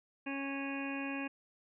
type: harmonic tone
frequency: 275.6 Hz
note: C#4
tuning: 10 cents flat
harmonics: 1 / 2 / 3 / 4 / 6 / 7 / 8 / 9 / 10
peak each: -38 / -47 / -48 / -49 / -46 / -54 / -53 / -44 / -48 dBFS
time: 0.26-1.28 s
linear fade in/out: 10 ms
effects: none